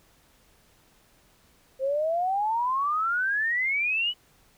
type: exponential sweep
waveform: sine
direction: up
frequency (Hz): 519 to 3000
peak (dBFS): -23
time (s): 1.79-4.14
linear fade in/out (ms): 50
effects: pink hiss -61 dBFS RMS until 4.57 s